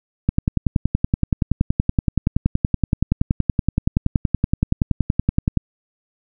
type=click train; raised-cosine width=5 ms; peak=-3 dBFS; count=57; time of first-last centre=0.29-5.573 s; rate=10.6 Hz; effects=none